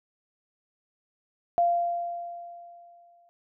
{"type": "tone with exponential decay", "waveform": "sine", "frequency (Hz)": 692, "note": "F5", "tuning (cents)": -16, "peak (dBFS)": -18, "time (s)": [1.58, 3.29], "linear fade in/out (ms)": 0, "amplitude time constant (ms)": 370, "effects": []}